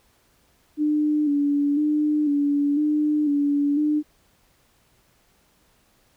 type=tone with vibrato; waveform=sine; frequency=293.7 Hz; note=D4; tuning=in tune; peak=-18 dBFS; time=0.77-4.03 s; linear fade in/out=50 ms; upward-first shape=square; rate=1 Hz; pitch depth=40 cents each way; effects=pink hiss -62 dBFS RMS until 6.16 s